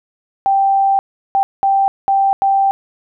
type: tone bursts at uneven times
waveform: sine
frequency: 784 Hz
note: G5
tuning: in tune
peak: -10 dBFS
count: 5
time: 0.46-0.99 / 1.35-1.43 / 1.63-1.88 / 2.08-2.33 / 2.42-2.71 s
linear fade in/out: 0 ms
effects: none